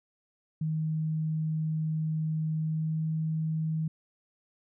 sine tone with pitch glide, 157.2 to 158.48 Hz, D#3 to D#3, +18 to +32 cents, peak -27 dBFS, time 0.61-3.88 s, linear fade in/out 5 ms, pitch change +14 cents, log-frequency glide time 2.57-3.05 s, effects none

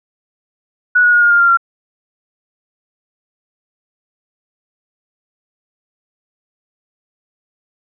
sine tone with pitch steps, 1469 / 1453 / 1437.1 / 1421.4 / 1405.9 / 1390.6 / 1375.4 Hz, F#6 / F#6 / F6 / F6 / F6 / F6 / F6, -13 / -32 / +49 / +30 / +11 / -8 / -27 cents, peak -7 dBFS, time 0.95-1.573 s, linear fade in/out 10 ms, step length 89 ms, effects none

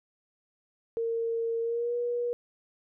sine tone with pitch glide, 459.1 to 481.1 Hz, A#4 to B4, -26 to -45 cents, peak -27 dBFS, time 0.97-2.33 s, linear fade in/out 0 ms, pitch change +81 cents, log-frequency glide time 1.61-1.95 s, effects none

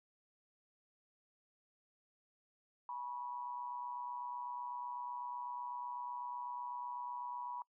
sine tone with amplitude modulation, 976 Hz, B5, 21 cents flat, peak -38 dBFS, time 2.89-7.62 s, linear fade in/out 2 ms, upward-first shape sine, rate 128 Hz, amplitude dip 65%, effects noise-tail reverb RT60 0.1 s tail -25 dB re dry

